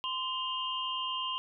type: tone cluster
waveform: sine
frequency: 1034 / 2835 / 3146 Hz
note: C6 / F7 / G7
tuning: -21 / +25 / +6 cents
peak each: -35 / -36 / -38 dBFS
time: 0.04-1.38 s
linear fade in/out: 0 ms
effects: none